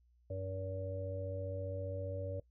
harmonic tone, 95 Hz, F#2, 46 cents sharp, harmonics 1 / 3 / 5 / 6, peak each -40 / -51 / -46 / -42 dBFS, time 0.3-2.4 s, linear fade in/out 5 ms, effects noise-tail reverb RT60 0.1 s tail -20 dB re dry + added 60 Hz sine -66 dBFS peak until 2.5 s

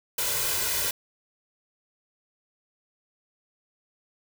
white noise with comb filter, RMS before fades -27 dBFS, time 0.18-0.91 s, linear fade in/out 5 ms, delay 2 ms, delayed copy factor +0.7, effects none

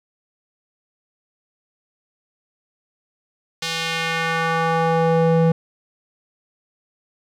square tone with band-pass filter sweep, 164.4 Hz, E3, 4 cents flat, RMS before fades -19 dBFS, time 3.62-5.52 s, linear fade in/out 5 ms, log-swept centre 4200 to 330 Hz, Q 1.2, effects none

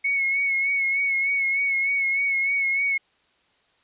sine tone with vibrato, 2200 Hz, C#7, 14 cents flat, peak -20 dBFS, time 0.04-2.98 s, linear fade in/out 10 ms, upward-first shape sine, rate 3.3 Hz, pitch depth 36 cents each way, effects white hiss -64 dBFS RMS until 3.83 s + resampled to 8000 Hz

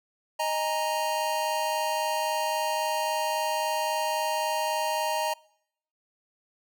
square chord, D# suspended fourth, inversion none, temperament just, 622.3 / 829.7 / 933.4 Hz, D#5 / G#5 / A#5, 0 / -2 / +2 cents, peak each -31 / -34 / -29 dBFS, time 0.39-5.34 s, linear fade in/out 10 ms, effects noise-tail reverb RT60 0.7 s tail -24 dB re dry

